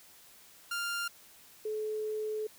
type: tone pair in turn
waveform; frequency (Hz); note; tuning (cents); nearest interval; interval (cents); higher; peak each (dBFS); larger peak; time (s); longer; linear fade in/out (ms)
sawtooth / sine; 1396.9 / 430.2; F6 / A4; 0 / -39; octave + minor sixth; 2039; first; -29 / -32; first; 0.71-1.08 / 1.65-2.47; second; 5
effects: white hiss -57 dBFS RMS until 2.58 s